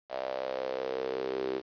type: tone with high-pass filter sweep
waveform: sawtooth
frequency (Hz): 65.41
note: C2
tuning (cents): 0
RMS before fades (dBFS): -34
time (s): 0.09-1.62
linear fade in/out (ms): 50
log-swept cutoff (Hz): 630 to 370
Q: 6.2
effects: resampled to 11025 Hz + 9-bit